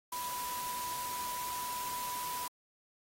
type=tone in noise; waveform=sine; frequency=987.8 Hz; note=B5; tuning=in tune; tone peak=-37 dBFS; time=0.12-2.48 s; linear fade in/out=5 ms; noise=white; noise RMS=-42 dBFS; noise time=0.12-2.48 s; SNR=+2 dB; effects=AAC 48 kbps